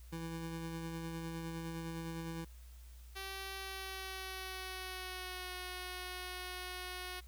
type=tone with tremolo; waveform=25% pulse; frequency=164.81 Hz; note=E3; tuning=in tune; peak=-36 dBFS; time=0.12-2.45 s; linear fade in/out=10 ms; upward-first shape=sine; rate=9.8 Hz; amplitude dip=25%
type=tone with pitch glide; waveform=5% pulse; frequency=386.4 to 364.7 Hz; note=G4 to F#4; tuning=-25 to -25 cents; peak=-31 dBFS; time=3.15-7.21 s; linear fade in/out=20 ms; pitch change=-100 cents; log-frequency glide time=3.57-5.53 s
effects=added 60 Hz sine -51 dBFS peak until 7.27 s + white hiss -65 dBFS RMS until 7.27 s